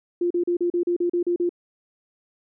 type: tone bursts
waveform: sine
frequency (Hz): 349.2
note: F4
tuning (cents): 0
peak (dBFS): -19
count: 10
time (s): 0.21-1.493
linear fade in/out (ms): 5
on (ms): 95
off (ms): 37
effects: none